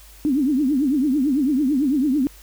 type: tone with vibrato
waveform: sine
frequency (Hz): 277.8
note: C#4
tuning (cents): +4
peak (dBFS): -16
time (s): 0.25-2.27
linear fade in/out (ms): 0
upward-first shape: triangle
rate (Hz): 9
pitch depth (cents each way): 230
effects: added 50 Hz sine -45 dBFS peak until 2.42 s + white hiss -48 dBFS RMS until 2.42 s